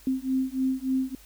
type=beating tone pair; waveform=sine; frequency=260.5 / 263.9 Hz; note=C4 / C4; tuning=-7 / +15 cents; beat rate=3.4 Hz; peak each=-27 dBFS; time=0.07-1.15 s; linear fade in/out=2 ms; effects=added 50 Hz sine -53 dBFS peak until 1.25 s + white hiss -54 dBFS RMS until 1.25 s